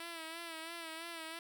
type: tone with vibrato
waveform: 5% pulse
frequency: 329.6 Hz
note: E4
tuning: in tune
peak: -32 dBFS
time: 0-1.39 s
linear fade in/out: 2 ms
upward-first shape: sine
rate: 3 Hz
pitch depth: 55 cents each way
effects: none